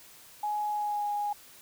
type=tone with pitch glide; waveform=sine; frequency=838 to 825.5 Hz; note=G#5 to G#5; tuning=+15 to -11 cents; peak=-28 dBFS; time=0.43-1.33 s; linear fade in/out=5 ms; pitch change=-26 cents; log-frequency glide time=0.72-1.06 s; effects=white hiss -53 dBFS RMS until 1.61 s